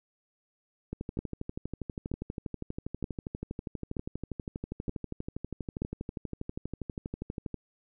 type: two click trains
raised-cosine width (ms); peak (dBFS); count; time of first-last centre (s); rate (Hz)
3; -19 / -22; 6 / 83; 1.19-5.82 / 0.93-7.543; 1.08 / 12.4
effects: none